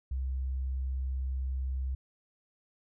sine tone, 65.41 Hz, C2, in tune, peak -30 dBFS, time 0.11-1.95 s, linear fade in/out 5 ms, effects none

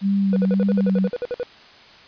sine tone with vibrato, 194.4 Hz, G3, 14 cents flat, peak -16 dBFS, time 0.01-1.1 s, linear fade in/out 50 ms, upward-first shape sine, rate 1.8 Hz, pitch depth 35 cents each way
triangle tone bursts, 490 Hz, B4, 14 cents flat, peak -20 dBFS, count 13, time 0.33-1.431 s, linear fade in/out 0 ms, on 33 ms, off 56 ms
effects white hiss -46 dBFS RMS until 2.07 s + resampled to 11025 Hz

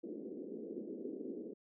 white band-pass noise, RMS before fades -45 dBFS, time 0.03-1.54 s, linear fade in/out 10 ms, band 210 to 450 Hz, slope 48 dB/octave, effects none

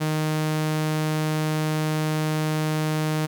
sawtooth tone, 155 Hz, D#3, 6 cents flat, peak -18 dBFS, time 0-3.27 s, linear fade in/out 20 ms, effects none

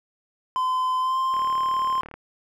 triangle tone with pitch glide, 1024 to 1047.9 Hz, C6 to C6, -38 to +2 cents, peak -19 dBFS, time 0.56-2.01 s, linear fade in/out 0 ms, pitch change +40 cents, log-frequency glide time 0.99-1.18 s
click train, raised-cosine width 0.5 ms, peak -24 dBFS, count 31, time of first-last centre 1.34-2.14 s, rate 37.5 Hz
effects none

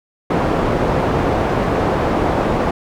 white low-pass noise, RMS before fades -17 dBFS, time 0.3-2.71 s, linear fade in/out 5 ms, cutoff 690 Hz, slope 12 dB/octave, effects none

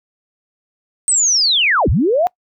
sine linear two-way sweep, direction down then up, 8372 to 43.92 to 745 Hz, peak -11 dBFS, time 1.08-2.27 s, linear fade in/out 0 ms, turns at 1.89 s, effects noise-tail reverb RT60 0.1 s tail -25 dB re dry

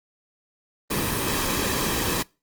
pink noise with comb filter, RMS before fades -25 dBFS, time 0.9-2.23 s, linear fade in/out 10 ms, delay 1.4 ms, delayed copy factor -0.5, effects noise-tail reverb RT60 0.3 s tail -25 dB re dry + Opus 32 kbps

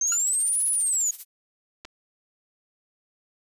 sine exponential two-way sweep, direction up then down, 6272 to 10548 to 6670 Hz, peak -21 dBFS, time 0.01-1.11 s, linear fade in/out 5 ms, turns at 0.66 s
violet noise with tremolo, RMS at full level -34 dBFS, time 0.06-1.25 s, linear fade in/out 20 ms, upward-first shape sine, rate 15 Hz, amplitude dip 75%
sawtooth tone with exponential decay, 1396.9 Hz, F6, in tune, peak -23 dBFS, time 0.12-0.2 s, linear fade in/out 2 ms, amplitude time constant 16 ms
clicks, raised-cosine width 0.2 ms, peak -24 / -24 dBFS, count 2, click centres 1.849 / 1.852 s
effects resampled to 32000 Hz

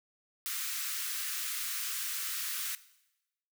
white high-pass noise, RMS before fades -36 dBFS, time 0.46-2.75 s, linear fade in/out 0 ms, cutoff 1200 Hz, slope 48 dB/octave, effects noise-tail reverb RT60 0.9 s tail -17 dB re dry

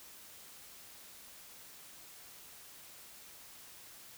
silence, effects white hiss -54 dBFS RMS until 4.17 s

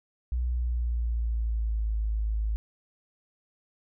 sine tone with pitch glide, 61 to 53.72 Hz, B1 to A1, -21 to -41 cents, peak -25 dBFS, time 0.32-2.56 s, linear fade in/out 0 ms, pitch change -220 cents, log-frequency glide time 0.51-1.91 s, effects none

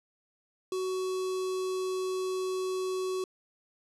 square tone with notch filter, 373.5 Hz, F#4, 16 cents sharp, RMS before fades -32 dBFS, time 0.72-3.24 s, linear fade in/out 2 ms, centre 1900 Hz, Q 1.1, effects low-pass 10000 Hz 12 dB/octave

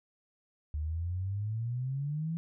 sine exponential sweep, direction up, 73.4 to 168.1 Hz, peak -31 dBFS, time 0.74-2.37 s, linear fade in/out 0 ms, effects none

